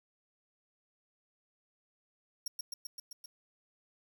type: tone with echo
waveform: sawtooth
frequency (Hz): 5570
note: F8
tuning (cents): -5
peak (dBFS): -31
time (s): 2.46-2.48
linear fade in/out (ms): 5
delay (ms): 130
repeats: 6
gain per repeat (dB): -2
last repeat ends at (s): 3.26
effects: 10-bit